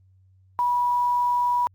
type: tone with quantisation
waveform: sine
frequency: 974 Hz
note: B5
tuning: 24 cents flat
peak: -19 dBFS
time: 0.59-1.67 s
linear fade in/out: 0 ms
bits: 8
effects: added 94 Hz sine -54 dBFS peak until 1.74 s + Opus 32 kbps